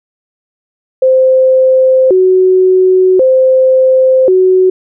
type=tone with vibrato; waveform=sine; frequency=440 Hz; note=A4; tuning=in tune; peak=-4 dBFS; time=1.02-4.7 s; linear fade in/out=5 ms; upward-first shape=square; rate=0.46 Hz; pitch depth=290 cents each way; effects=none